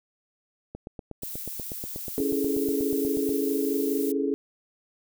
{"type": "click train", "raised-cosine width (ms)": 2, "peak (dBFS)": -23, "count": 22, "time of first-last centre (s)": [0.75, 3.292], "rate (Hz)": 8.26}
{"type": "noise", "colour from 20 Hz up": "violet", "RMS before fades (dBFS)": -36, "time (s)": [1.22, 4.12], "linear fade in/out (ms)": 5}
{"type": "chord", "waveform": "sine", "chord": "A major seventh", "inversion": "first", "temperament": "equal", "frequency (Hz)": [277.2, 329.6, 415.3, 440], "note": ["C#4", "E4", "G#4", "A4"], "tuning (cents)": [0, 0, 0, 0], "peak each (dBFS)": [-27, -32, -28, -32], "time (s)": [2.18, 4.34], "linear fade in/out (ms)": 0}
{"effects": []}